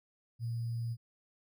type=tone with sample-and-hold; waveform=sine; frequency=116.54 Hz; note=A#2; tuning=in tune; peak=-33 dBFS; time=0.39-0.97 s; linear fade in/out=50 ms; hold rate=4900 Hz; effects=none